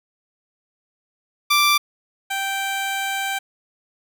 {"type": "tone pair in turn", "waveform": "15% pulse", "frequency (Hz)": [1174.7, 781.8], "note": ["D6", "G5"], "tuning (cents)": [0, -5], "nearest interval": "perfect fifth", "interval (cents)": 705, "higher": "first", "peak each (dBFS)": [-8, -16], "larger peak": "first", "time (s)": [[1.5, 1.78], [2.3, 3.39]], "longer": "second", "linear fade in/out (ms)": 10, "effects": []}